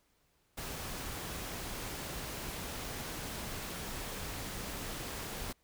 pink noise, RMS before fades -41 dBFS, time 0.57-5.53 s, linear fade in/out 10 ms, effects pink hiss -73 dBFS RMS until 5.63 s

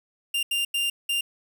45% pulse tone bursts at uneven times, 2794 Hz, F7, in tune, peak -23 dBFS, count 4, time 0.34-0.43 / 0.51-0.65 / 0.74-0.9 / 1.09-1.21 s, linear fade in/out 5 ms, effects 9-bit

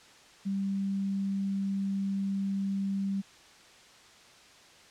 sine tone, 196 Hz, G3, in tune, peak -28 dBFS, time 0.45-3.22 s, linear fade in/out 20 ms, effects white hiss -55 dBFS RMS until 4.9 s + low-pass 6000 Hz 12 dB/octave

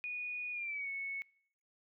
sine tone with pitch glide, 2463 to 2207 Hz, D#7 to C#7, -18 to -8 cents, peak -37 dBFS, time 0.04-1.22 s, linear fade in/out 0 ms, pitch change -190 cents, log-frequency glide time 0.52-0.89 s, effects noise-tail reverb RT60 0.6 s tail -24 dB re dry

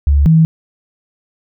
sine tone pair in turn, 71.4 / 161.03 Hz, D2 / E3, -48 / -40 cents, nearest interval octave + major second, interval 1408 cents, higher second, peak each -7 / -5 dBFS, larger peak second, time 0.07-0.26 / 0.26-0.45 s, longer neither, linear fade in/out 0 ms, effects none

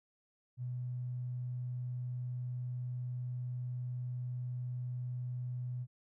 triangle tone with tanh clipping, 124.3 Hz, B2, 12 cents sharp, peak -36 dBFS, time 0.57-5.87 s, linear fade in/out 50 ms, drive 3 dB, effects none

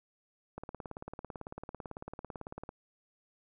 click train, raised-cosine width 1 ms, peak -27 dBFS, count 39, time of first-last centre 0.58-2.691 s, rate 18 Hz, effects none

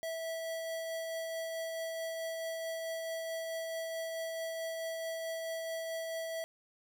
square tone with tremolo, 654 Hz, E5, 14 cents flat, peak -36 dBFS, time 0.03-6.44 s, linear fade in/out 0 ms, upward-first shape triangle, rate 4.6 Hz, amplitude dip 25%, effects none

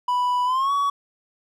triangle tone with pitch glide, 987.8 to 1128.1 Hz, B5 to C#6, 0 to +30 cents, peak -17 dBFS, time 0.08-0.9 s, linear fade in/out 5 ms, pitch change +230 cents, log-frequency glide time 0.45-0.72 s, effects none

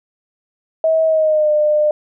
sine tone with pitch glide, 642 to 602.5 Hz, E5 to D5, -46 to +44 cents, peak -11 dBFS, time 0.84-1.91 s, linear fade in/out 2 ms, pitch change -110 cents, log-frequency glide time 1.05-1.51 s, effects none

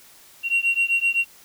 sine beating tone pair, 2744 / 2751.8 Hz, F7 / F7, -31 / -26 cents, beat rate 7.8 Hz, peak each -20 dBFS, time 0.43-1.25 s, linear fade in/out 50 ms, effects tanh soft clip ceiling -14 dBFS + white hiss -50 dBFS RMS until 1.44 s

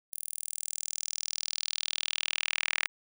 sawtooth tone with high-pass filter sweep, 40 Hz, D#1, 49 cents sharp, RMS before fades -34 dBFS, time 0.12-2.88 s, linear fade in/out 0 ms, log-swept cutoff 11000 to 2000 Hz, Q 2.5, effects none

